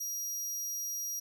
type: tone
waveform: sawtooth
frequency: 5730 Hz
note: F8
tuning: 44 cents sharp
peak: -32 dBFS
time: 0-1.2 s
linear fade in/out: 10 ms
effects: none